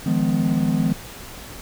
triangle chord, F half-diminished seventh, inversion third, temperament just, 157.15 / 174.61 / 209.5 / 251.4 Hz, Eb3 / F3 / Ab3 / Cb4, +18 / 0 / +15 / +31 cents, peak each -21 dBFS, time 0.06-0.93 s, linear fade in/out 5 ms, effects pink hiss -38 dBFS RMS until 1.61 s

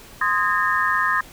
sine tone cluster, 1042 / 1244 / 1644 / 1822 Hz, C6 / D#6 / G#6 / A#6, -7 / -1 / -18 / -40 cents, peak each -23 dBFS, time 0.21-1.21 s, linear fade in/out 5 ms, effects pink hiss -44 dBFS RMS until 1.32 s

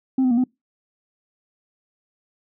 sine tone with pitch steps, 262.7 / 254.2 / 235.5 / 253.8 Hz, C4 / C4 / A#3 / B3, +7 / -50 / +18 / +47 cents, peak -13 dBFS, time 0.18-0.44 s, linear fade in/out 5 ms, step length 65 ms, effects noise-tail reverb RT60 0.2 s tail -26 dB re dry + tanh soft clip ceiling -14 dBFS

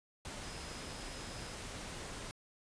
sine tone in noise, 5070 Hz, D#8, 32 cents sharp, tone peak -55 dBFS, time 0.43-1.55 s, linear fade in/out 0 ms, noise pink, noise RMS -45 dBFS, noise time 0.25-2.31 s, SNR -13 dB, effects resampled to 22050 Hz

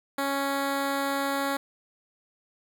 10% pulse tone with notch filter, 277.2 Hz, C#4, in tune, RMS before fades -28 dBFS, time 0.18-1.57 s, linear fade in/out 5 ms, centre 5800 Hz, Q 1.8, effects none

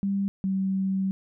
sine tone pair in turn, 197.6 / 191.86 Hz, G3 / G3, +14 / -37 cents, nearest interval minor second, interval 51 cents, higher first, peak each -23 dBFS, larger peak neither, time 0.03-0.28 / 0.44-1.11 s, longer second, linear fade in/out 0 ms, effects none

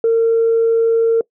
sine tone, 456.4 Hz, A#4, 37 cents flat, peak -9 dBFS, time 0.04-1.21 s, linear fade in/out 2 ms, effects noise-tail reverb RT60 0.1 s tail -23 dB re dry + tanh soft clip ceiling -7 dBFS

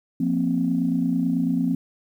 sine chord, F suspended fourth, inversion none, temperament just, 174.61 / 232.8 / 261.9 Hz, F3 / Bb3 / C4, 0 / -2 / +2 cents, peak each -24 / -25 / -22 dBFS, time 0.2-1.75 s, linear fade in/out 5 ms, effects tanh soft clip ceiling -10 dBFS + 9-bit

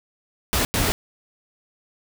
pink noise bursts at uneven times, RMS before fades -21 dBFS, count 2, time 0.53-0.65 / 0.74-0.92 s, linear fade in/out 0 ms, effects none

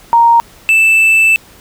sine / triangle tone pair in turn, 932.3 / 2643 Hz, A#5 / E7, 0 / +4 cents, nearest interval octave + tritone, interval 1804 cents, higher second, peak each -4 dBFS, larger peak neither, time 0.13-0.4 / 0.69-1.36 s, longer second, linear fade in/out 0 ms, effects pink hiss -41 dBFS RMS until 1.6 s

